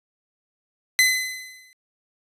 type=tone with exponential decay; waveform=sawtooth; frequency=2028 Hz; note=B6; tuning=45 cents sharp; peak=-9 dBFS; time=0.99-1.73 s; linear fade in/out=0 ms; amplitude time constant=160 ms; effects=resampled to 32000 Hz